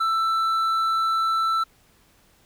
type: tone with hard clipping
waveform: sine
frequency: 1328 Hz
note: E6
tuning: 12 cents sharp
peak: -21 dBFS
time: 0-1.64 s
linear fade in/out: 10 ms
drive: 5 dB
effects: pink hiss -59 dBFS RMS until 2.45 s